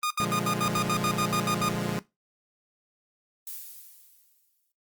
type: tone bursts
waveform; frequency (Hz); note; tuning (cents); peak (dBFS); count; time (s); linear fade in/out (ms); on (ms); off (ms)
sawtooth; 1225; D#6; -27; -22; 12; 0.03-1.689; 2; 75; 69
type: chord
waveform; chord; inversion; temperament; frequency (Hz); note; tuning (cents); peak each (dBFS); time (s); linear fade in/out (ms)
sawtooth; Bb dominant seventh; none; equal with one note detuned; 118.51 / 146.83 / 174.61 / 207.7; Bb2 / D3 / F3 / Ab3; +29 / 0 / 0 / 0; -32 / -31 / -28 / -28; 0.2-1.99; 0
type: noise with exponential decay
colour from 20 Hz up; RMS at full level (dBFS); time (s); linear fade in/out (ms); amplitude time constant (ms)
violet; -36; 3.47-4.72; 2; 270
effects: noise-tail reverb RT60 0.2 s tail -17 dB re dry + Opus 32 kbps